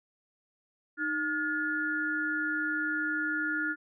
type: tone cluster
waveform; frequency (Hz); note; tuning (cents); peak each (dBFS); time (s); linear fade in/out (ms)
sine; 308.8 / 1426 / 1725; D#4 / F6 / A6; -13 / +36 / -35; -35 / -30 / -35; 0.97-3.76; 50
effects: none